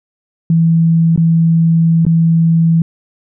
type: tone with dropouts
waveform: sine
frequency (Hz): 164.8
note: E3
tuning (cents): 0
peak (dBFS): -7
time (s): 0.5-2.82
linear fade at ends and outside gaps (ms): 2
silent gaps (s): 1.161-1.176 / 2.052-2.065
effects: none